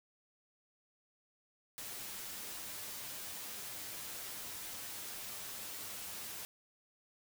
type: noise with comb filter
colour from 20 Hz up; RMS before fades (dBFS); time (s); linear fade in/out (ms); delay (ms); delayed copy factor
white; -45; 1.78-6.45; 0; 9.9; +0.5
effects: none